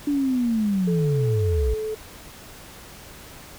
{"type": "linear sweep", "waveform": "sine", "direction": "down", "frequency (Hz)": [293.7, 53.6], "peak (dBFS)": -19, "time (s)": [0.07, 1.74], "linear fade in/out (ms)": 5}
{"type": "tone", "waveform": "sine", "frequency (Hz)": 433.7, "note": "A4", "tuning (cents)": -25, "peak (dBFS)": -25, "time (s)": [0.87, 1.95], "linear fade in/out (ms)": 10}
{"effects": ["pink hiss -43 dBFS RMS until 3.58 s"]}